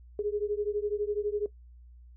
sine beating tone pair, 410.1 / 422.1 Hz, G#4 / G#4, -22 / +28 cents, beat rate 12 Hz, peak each -31 dBFS, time 0.19-1.46 s, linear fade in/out 2 ms, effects noise-tail reverb RT60 0.1 s tail -17 dB re dry + added 60 Hz sine -49 dBFS peak until 2.16 s

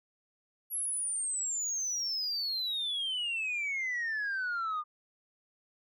sine exponential sweep, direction down, 11480 to 1200 Hz, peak -29 dBFS, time 0.7-4.84 s, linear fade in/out 50 ms, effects tanh soft clip ceiling -29 dBFS

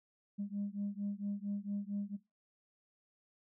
sine beating tone pair, 200.5 / 204.9 Hz, G3 / G#3, +39 / -23 cents, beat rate 4.4 Hz, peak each -39 / -39 dBFS, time 0.38-2.17 s, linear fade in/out 20 ms, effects noise-tail reverb RT60 0.2 s tail -17 dB re dry + tanh soft clip ceiling -31 dBFS

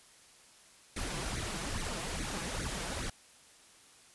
pink noise with flanger, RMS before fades -37 dBFS, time 0.96-3.1 s, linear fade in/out 5 ms, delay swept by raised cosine 0.47 to 6.07 ms, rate 2.4 Hz, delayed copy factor +0.8, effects white hiss -59 dBFS RMS until 4.14 s + resampled to 24000 Hz

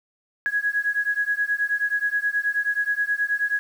sine beating tone pair, 1661.2 / 1670.6 Hz, G#6 / G#6, 0 / +10 cents, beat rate 9.4 Hz, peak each -24 dBFS, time 0.46-3.59 s, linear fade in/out 0 ms, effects 8-bit

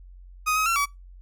30% pulse tone with pitch steps, 1250 / 1269 / 1358 / 1141 Hz, D#6 / D#6 / F6 / C#6, +8 / +34 / -49 / +50 cents, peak -18 dBFS, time 0.46-0.86 s, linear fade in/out 20 ms, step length 100 ms, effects noise-tail reverb RT60 0.2 s tail -23 dB re dry + added 45 Hz sine -43 dBFS peak until 1.21 s

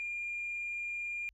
sine tone, 2406 Hz, D7, 41 cents sharp, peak -34 dBFS, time 0-1.29 s, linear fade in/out 0 ms, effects tanh soft clip ceiling -31 dBFS + added 50 Hz sine -64 dBFS peak until 1.33 s

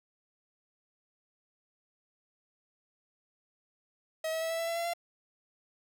45% pulse tone with pitch steps, 638 / 644.7 / 651.4 / 658.2 / 665.1 / 672 / 679.1 / 686.2 Hz, D#5 / E5 / E5 / E5 / E5 / E5 / F5 / F5, +43 / -39 / -21 / -3 / +15 / +33 / -49 / -31 cents, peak -31 dBFS, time 4.24-4.936 s, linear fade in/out 5 ms, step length 87 ms, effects none

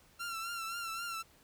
sawtooth tone with vibrato, 1361 Hz, F6, 45 cents flat, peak -34 dBFS, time 0.19-1.23 s, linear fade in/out 20 ms, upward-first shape triangle, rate 3.8 Hz, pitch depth 60 cents each way, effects pink hiss -64 dBFS RMS until 1.43 s

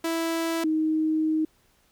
sawtooth / sine tone pair in turn, 329.6 / 313.7 Hz, E4 / D#4, 0 / +14 cents, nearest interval minor second, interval 86 cents, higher first, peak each -21 dBFS, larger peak neither, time 0.04-0.64 / 0.64-1.45 s, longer second, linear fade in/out 5 ms, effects pink hiss -64 dBFS RMS until 1.91 s

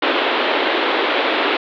pink band-pass noise, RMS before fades -18 dBFS, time 0.02-1.57 s, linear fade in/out 5 ms, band 290 to 3800 Hz, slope 48 dB/octave, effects none

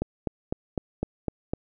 click train, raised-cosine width 2 ms, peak -13 dBFS, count 7, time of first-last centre 0.02-1.535 s, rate 3.96 Hz, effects none

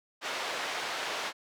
pink band-pass noise, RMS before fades -35 dBFS, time 0.21-1.33 s, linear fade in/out 50 ms, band 650 to 4500 Hz, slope 12 dB/octave, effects none

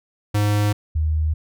square / sine tone pair in turn, 103.83 / 77.78 Hz, G#2 / D#2, 0 / 0 cents, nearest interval perfect fourth, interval 500 cents, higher first, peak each -17 dBFS, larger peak neither, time 0.34-0.73 / 0.95-1.34 s, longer neither, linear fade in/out 10 ms, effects none

